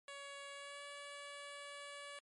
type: tone with pitch glide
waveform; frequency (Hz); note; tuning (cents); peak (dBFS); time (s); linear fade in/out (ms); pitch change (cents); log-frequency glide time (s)
10% pulse; 562 to 571.5; C#5 to D5; +24 to -47; -40; 0.08-2.19; 2; +29; 0.53-0.83
effects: MP3 48 kbps